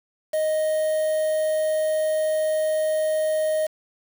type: tone with quantisation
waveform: triangle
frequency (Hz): 622.3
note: D#5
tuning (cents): 0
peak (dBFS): -18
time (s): 0.33-3.67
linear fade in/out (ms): 10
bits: 6
effects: none